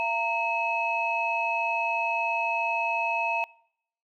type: tone cluster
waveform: sine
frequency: 681 / 923 / 2577 Hz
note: F5 / A#5 / E7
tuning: -44 / -17 / -40 cents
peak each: -31 / -28 / -28 dBFS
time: 0-3.44 s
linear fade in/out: 0 ms
effects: noise-tail reverb RT60 0.7 s tail -24 dB re dry + tanh soft clip ceiling -15 dBFS